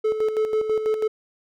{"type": "tone with tremolo", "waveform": "triangle", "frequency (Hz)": 433.9, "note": "A4", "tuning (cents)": -24, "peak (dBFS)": -16, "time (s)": [0.04, 1.08], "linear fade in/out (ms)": 10, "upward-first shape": "square", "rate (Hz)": 6.1, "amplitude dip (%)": 55, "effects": []}